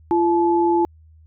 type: tone pair together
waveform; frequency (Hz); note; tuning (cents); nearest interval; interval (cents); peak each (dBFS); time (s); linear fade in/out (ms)
sine; 342.1 / 862; F4 / A5; -36 / -36; octave + major third; 1600; -16 / -19; 0.11-0.85; 0
effects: added 79 Hz sine -46 dBFS peak until 1.26 s